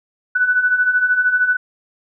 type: beating tone pair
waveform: sine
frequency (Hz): 1480 / 1493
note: F#6 / F#6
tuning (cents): 0 / +15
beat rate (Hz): 13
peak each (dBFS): -20 / -14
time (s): 0.35-1.57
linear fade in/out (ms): 10
effects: none